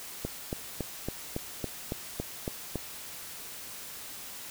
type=click train; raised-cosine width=2 ms; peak=-18 dBFS; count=10; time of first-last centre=0.25-2.757 s; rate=3.59 Hz; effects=white hiss -43 dBFS RMS until 4.5 s